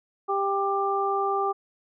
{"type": "harmonic tone", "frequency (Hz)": 395, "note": "G4", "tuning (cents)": 13, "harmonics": [1, 2, 3], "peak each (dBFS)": [-27, -27, -27], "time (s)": [0.28, 1.53], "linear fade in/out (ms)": 20, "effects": []}